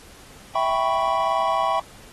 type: chord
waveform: triangle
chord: C# half-diminished seventh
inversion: first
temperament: equal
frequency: 659.3 / 784 / 987.8 / 1108.7 Hz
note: E5 / G5 / B5 / C#6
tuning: 0 / 0 / 0 / 0 cents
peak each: -23 dBFS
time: 0.55-1.8 s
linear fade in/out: 5 ms
effects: pink hiss -47 dBFS RMS until 2.12 s + AAC 32 kbps